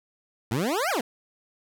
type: exponential two-way sweep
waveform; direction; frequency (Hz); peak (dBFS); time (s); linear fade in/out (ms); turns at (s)
20% pulse; up then down; 102.6 to 830.6 to 212; -19; 0.51-1.01; 5; 0.9
effects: none